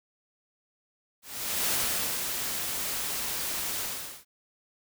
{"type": "noise with ADSR envelope", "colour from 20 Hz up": "white", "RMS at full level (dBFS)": -27, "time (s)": [1.22, 4.25], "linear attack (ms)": 460, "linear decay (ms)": 520, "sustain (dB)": -5, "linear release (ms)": 450, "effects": []}